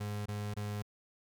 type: tone bursts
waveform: 35% pulse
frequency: 103.83 Hz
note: G#2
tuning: in tune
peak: -34 dBFS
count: 3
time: 0-0.824 s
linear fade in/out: 10 ms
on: 260 ms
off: 22 ms
effects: none